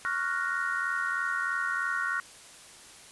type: chord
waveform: sine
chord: Gb major seventh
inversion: second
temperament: equal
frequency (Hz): 1108.7 / 1396.9 / 1480 / 1864.7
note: Db6 / F6 / Gb6 / Bb6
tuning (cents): 0 / 0 / 0 / 0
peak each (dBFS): -35 / -32 / -32 / -34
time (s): 0.05-2.2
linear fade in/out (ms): 0
effects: white hiss -50 dBFS RMS until 3.11 s + resampled to 24000 Hz